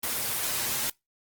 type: noise with comb filter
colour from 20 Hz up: white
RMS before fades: -29 dBFS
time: 0.03-0.9 s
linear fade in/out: 5 ms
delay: 8.5 ms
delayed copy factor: +0.95
effects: noise-tail reverb RT60 0.2 s tail -25 dB re dry + Opus 24 kbps